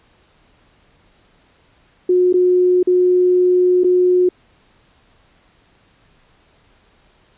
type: tone with dropouts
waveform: sine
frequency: 361.9 Hz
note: F#4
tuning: 38 cents flat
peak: -10 dBFS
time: 2.09-4.29 s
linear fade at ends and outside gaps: 5 ms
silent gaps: 2.328-2.339 / 2.83-2.872 / 3.836-3.843 s
effects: pink hiss -55 dBFS RMS until 7.37 s + resampled to 8000 Hz